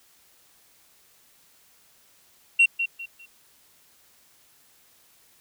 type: tone with echo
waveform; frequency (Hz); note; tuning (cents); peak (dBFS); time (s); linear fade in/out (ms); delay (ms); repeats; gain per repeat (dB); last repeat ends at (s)
sine; 2738; F7; -35; -11; 2.59-2.66; 10; 200; 3; -11; 3.26
effects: tanh soft clip ceiling -12 dBFS + white hiss -59 dBFS RMS until 5.4 s